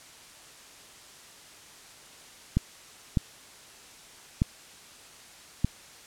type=clicks; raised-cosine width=5 ms; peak=-10 dBFS; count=4; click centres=2.57 / 3.172 / 4.419 / 5.646 s; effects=white hiss -50 dBFS RMS until 6.06 s + low-pass 9000 Hz 12 dB/octave